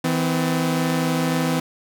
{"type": "tone pair together", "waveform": "sawtooth", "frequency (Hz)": [162, 254.9], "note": ["E3", "C4"], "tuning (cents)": [-30, -45], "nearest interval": "minor sixth", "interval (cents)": 785, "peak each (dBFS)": -18, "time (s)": [0.04, 1.6], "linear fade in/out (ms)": 5, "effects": []}